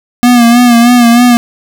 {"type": "tone with vibrato", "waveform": "square", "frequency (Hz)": 239.5, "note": "A#3", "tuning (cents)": 47, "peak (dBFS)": -3, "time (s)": [0.23, 1.37], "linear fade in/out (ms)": 0, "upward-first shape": "sine", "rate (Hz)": 3.2, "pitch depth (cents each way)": 50, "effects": []}